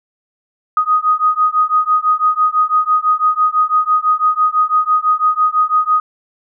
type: beating tone pair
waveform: sine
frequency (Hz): 1244.5 / 1250.5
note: D#6 / D#6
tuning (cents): 0 / +8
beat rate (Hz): 6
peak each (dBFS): -14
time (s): 0.77-6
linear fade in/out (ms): 2
effects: none